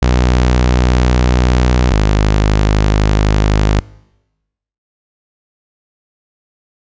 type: tone pair in turn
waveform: sawtooth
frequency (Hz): 61.74 / 51.92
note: B1 / G#1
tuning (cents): 0 / 0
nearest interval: minor third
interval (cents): 300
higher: first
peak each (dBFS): -5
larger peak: neither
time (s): 0.02-1.91 / 1.91-3.8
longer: neither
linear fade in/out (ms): 5
effects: noise-tail reverb RT60 1.0 s tail -24 dB re dry + resampled to 16000 Hz